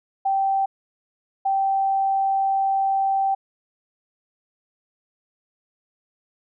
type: tone pair in turn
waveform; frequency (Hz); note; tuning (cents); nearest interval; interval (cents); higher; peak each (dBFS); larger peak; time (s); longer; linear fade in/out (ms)
sine; 779 / 779; G5 / G5; -11 / -11; unison; 0; neither; -18; neither; 0.25-0.66 / 1.45-3.35; second; 10
effects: none